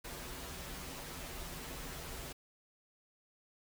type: noise with comb filter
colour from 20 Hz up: pink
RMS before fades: -45 dBFS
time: 0.04-2.33 s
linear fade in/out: 10 ms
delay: 9.6 ms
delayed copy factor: -0.85
effects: none